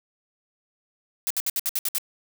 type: noise bursts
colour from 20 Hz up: blue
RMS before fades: -25 dBFS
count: 8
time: 1.27-1.983 s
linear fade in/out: 0 ms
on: 34 ms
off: 63 ms
effects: none